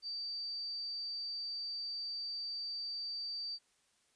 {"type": "tone", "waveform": "sine", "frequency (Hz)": 4637, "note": "D8", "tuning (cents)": -23, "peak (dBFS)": -38, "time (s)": [0.02, 3.59], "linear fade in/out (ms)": 50, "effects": ["white hiss -73 dBFS RMS until 4.15 s", "resampled to 22050 Hz"]}